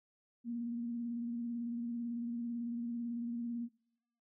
sine tone with vibrato, 236.1 Hz, A#3, 22 cents sharp, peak -36 dBFS, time 0.44-3.69 s, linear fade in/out 50 ms, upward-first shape square, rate 18 Hz, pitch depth 24 cents each way, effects noise-tail reverb RT60 0.9 s tail -26 dB re dry

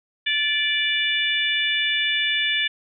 harmonic tone with a mistuned harmonic, 586 Hz, D5, 4 cents flat, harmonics 3 / 4 / 5 / 6, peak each -25 / -25 / -25 / -25 dBFS, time 0.26-2.68 s, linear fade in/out 10 ms, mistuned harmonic 3, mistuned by -15 cents, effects none

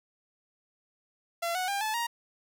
sawtooth tone with pitch steps, 680 / 737.3 / 799.4 / 866.7 / 939.7 Hz, F5 / F#5 / G5 / A5 / A#5, -46 / -6 / +34 / -26 / +14 cents, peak -25 dBFS, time 1.42-2.07 s, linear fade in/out 10 ms, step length 130 ms, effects none

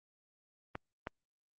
clicks, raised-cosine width 0.5 ms, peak -23 dBFS, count 2, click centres 0.754 / 1.071 s, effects Opus 24 kbps

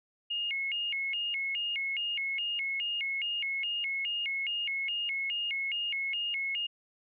sine tone with vibrato, 2489 Hz, D#7, in tune, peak -30 dBFS, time 0.3-6.67 s, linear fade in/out 10 ms, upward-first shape square, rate 2.4 Hz, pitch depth 230 cents each way, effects none

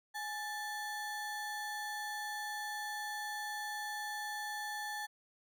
square ring-modulated tone, 1300 Hz, E6, 24 cents flat, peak -36 dBFS, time 0.14-5.07 s, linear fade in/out 20 ms, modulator 464 Hz, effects none

